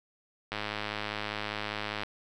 click train, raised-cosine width 0.3 ms, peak -17 dBFS, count 160, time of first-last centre 0.52-2.034 s, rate 105 Hz, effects none

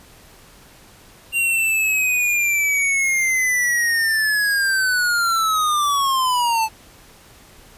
square linear sweep, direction down, 2779 to 869 Hz, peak -17 dBFS, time 1.32-6.69 s, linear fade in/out 50 ms, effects pink hiss -47 dBFS RMS until 7.77 s + resampled to 32000 Hz

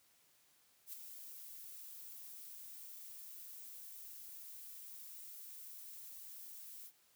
violet noise with ADSR envelope, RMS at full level -45 dBFS, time 0.86-6.92 s, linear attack 71 ms, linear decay 6 ms, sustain -7 dB, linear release 65 ms, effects white hiss -71 dBFS RMS until 7.15 s + high-pass 60 Hz 12 dB/octave

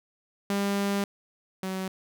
sawtooth tone pair in turn, 200 / 188.77 Hz, G3 / F#3, +35 / +35 cents, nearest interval minor second, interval 100 cents, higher first, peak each -21 / -26 dBFS, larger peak first, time 0.5-1.04 / 1.63-1.88 s, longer first, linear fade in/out 2 ms, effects none

